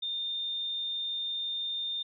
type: tone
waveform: sine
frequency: 3623 Hz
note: A7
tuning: 50 cents sharp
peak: -31 dBFS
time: 0.02-2.03 s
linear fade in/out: 10 ms
effects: none